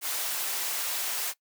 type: high-pass noise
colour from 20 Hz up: white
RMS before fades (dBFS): -31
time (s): 0.01-1.34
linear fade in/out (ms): 50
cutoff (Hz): 520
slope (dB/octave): 12
effects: noise-tail reverb RT60 0.1 s tail -20 dB re dry